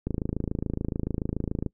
click train, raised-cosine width 3 ms, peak -15 dBFS, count 44, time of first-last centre 0.07-1.663 s, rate 27 Hz, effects noise-tail reverb RT60 0.1 s tail -24 dB re dry

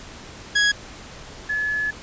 sawtooth / sine tone pair in turn, 1664 / 1710.8 Hz, G#6 / A6, +3 / -49 cents, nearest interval unison, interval 48 cents, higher second, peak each -12 / -21 dBFS, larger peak first, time 0.55-0.72 / 1.49-1.91 s, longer second, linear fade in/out 10 ms, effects pink hiss -40 dBFS RMS until 2.02 s + resampled to 16000 Hz

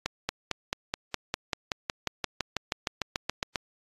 accelerating click train, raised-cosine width 0.2 ms, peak -10 dBFS, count 21, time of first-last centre 0.06-3.558 s, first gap 230 ms, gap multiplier 0.97, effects AAC 32 kbps

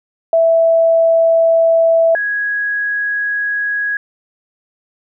sine tone pair in turn, 659.3 / 1661.3 Hz, E5 / G#6, 0 / 0 cents, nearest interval octave + major third, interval 1600 cents, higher second, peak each -8 / -15 dBFS, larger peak first, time 0.33-2.15 / 2.15-3.97 s, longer neither, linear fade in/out 2 ms, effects none

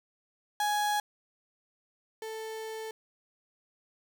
35% pulse tone pair in turn, 833 / 441.3 Hz, G#5 / A4, +5 / +5 cents, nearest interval major seventh, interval 1100 cents, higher first, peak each -25 / -35 dBFS, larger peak first, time 0.6-1 / 2.22-2.91 s, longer second, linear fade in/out 2 ms, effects none

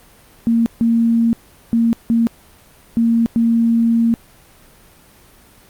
sine tone bursts at uneven times, 230.7 Hz, A#3, 18 cents flat, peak -11 dBFS, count 6, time 0.47-0.66 / 0.81-1.33 / 1.73-1.93 / 2.1-2.27 / 2.97-3.26 / 3.36-4.14 s, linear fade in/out 0 ms, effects pink hiss -47 dBFS RMS until 5.69 s + Opus 32 kbps

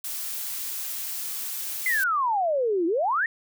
blue noise, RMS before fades -32 dBFS, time 0.04-2.04 s, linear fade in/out 5 ms
sine exponential two-way sweep, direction down then up, 2100 to 321.4 to 1905 Hz, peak -21 dBFS, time 1.86-3.26 s, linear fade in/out 2 ms, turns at 2.86 s
effects none

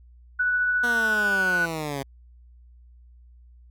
sine tone with tremolo, 1480 Hz, F#6, in tune, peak -19 dBFS, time 0.39-1.66 s, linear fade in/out 10 ms, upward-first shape triangle, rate 14 Hz, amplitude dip 25%
10% pulse linear sweep, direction down, 242.7 to 134.6 Hz, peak -20 dBFS, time 0.83-2.03 s, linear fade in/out 10 ms
effects added 60 Hz sine -48 dBFS peak until 3.7 s

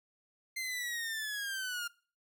sawtooth linear sweep, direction down, 2093 to 1396.9 Hz, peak -32 dBFS, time 0.56-1.88 s, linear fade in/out 10 ms, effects noise-tail reverb RT60 0.4 s tail -22 dB re dry

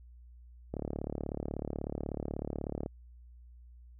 click train, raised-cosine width 2 ms, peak -22 dBFS, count 78, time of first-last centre 0.74-2.861 s, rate 36.3 Hz, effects added 60 Hz sine -51 dBFS peak until 3.99 s

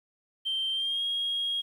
sine tone with pitch glide, 3136 to 3273 Hz, G7 to G#7, 0 to -26 cents, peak -26 dBFS, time 0.45-1.62 s, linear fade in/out 20 ms, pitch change +74 cents, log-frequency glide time 0.72-1.03 s, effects tanh soft clip ceiling -23 dBFS + 10-bit

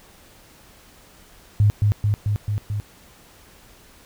sine tone with echo, 103.83 Hz, G#2, in tune, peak -12 dBFS, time 1.6-1.7 s, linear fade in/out 0 ms, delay 220 ms, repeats 5, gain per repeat -2 dB, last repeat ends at 2.8 s, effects pink hiss -50 dBFS RMS until 4.05 s

